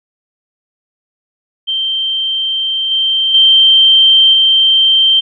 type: tone with level steps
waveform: sine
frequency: 3136 Hz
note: G7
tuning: in tune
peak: -13 / -10 / -4 / -6 dBFS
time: 1.67-5.21 s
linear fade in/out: 20 ms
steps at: 2.91 / 3.34 / 4.33 s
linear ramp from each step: 5 ms
effects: none